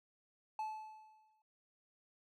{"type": "tone with exponential decay", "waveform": "triangle", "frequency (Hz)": 867, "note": "A5", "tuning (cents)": -26, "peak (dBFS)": -34, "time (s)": [0.59, 1.42], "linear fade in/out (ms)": 2, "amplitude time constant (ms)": 180, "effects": []}